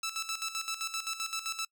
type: tone with tremolo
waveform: 10% pulse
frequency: 1318.5 Hz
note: E6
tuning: in tune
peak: -24 dBFS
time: 0.03-1.65 s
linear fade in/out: 5 ms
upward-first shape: square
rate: 7.7 Hz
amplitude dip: 70%
effects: noise-tail reverb RT60 0.1 s tail -24 dB re dry